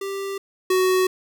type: tone pair in turn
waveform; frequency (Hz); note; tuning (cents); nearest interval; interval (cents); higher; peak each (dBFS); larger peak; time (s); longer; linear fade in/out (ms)
square; 392.9 / 371.9; G4 / F#4; +4 / +9; minor second; 95; first; -27 / -17; second; 0.01-0.38 / 0.7-1.07; neither; 5
effects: none